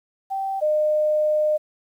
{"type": "tone pair in turn", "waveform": "sine", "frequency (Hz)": [777, 609], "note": ["G5", "D#5"], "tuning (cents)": [-16, -37], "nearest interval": "major third", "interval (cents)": 421, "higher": "first", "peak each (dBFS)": [-23, -17], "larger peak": "second", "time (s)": [[0.3, 0.61], [0.61, 1.58]], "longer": "second", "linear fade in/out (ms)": 20, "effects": ["9-bit"]}